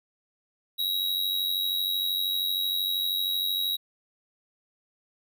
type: tone with amplitude modulation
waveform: square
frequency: 3849 Hz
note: B7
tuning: 45 cents flat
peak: -23 dBFS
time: 0.78-3.77 s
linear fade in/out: 20 ms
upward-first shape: sine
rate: 92.9 Hz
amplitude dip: 65%
effects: none